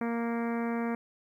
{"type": "harmonic tone with a mistuned harmonic", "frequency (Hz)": 233.1, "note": "A#3", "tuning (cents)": 0, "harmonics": [1, 2, 3, 4, 5, 6, 7, 8, 9, 10], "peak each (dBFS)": [-30, -36, -40, -42, -44, -46, -47, -48, -49, -50], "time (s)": [0.01, 0.95], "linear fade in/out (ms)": 2, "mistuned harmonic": 10, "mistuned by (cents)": -17, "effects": ["11-bit"]}